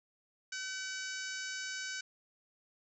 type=harmonic tone with a mistuned harmonic; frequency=762 Hz; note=G5; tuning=49 cents flat; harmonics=2 / 3 / 4 / 5 / 6 / 7 / 8 / 9 / 10; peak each=-41 / -48 / -49 / -51 / -48 / -48 / -47 / -50 / -56 dBFS; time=0.52-2.01 s; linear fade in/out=5 ms; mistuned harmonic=4; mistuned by=-40 cents; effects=none